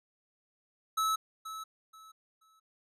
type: tone with echo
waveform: square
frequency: 1300 Hz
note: E6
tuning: 24 cents flat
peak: -28 dBFS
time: 0.97-1.16 s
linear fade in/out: 10 ms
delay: 480 ms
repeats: 3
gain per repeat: -12 dB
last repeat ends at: 2.6 s
effects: resampled to 32000 Hz